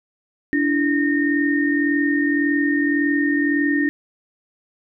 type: tone cluster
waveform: sine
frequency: 289.1 / 330.9 / 1837 Hz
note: D4 / E4 / A#6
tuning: -27 / +7 / -26 cents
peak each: -18 / -24 / -22 dBFS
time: 0.53-3.89 s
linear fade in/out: 0 ms
effects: none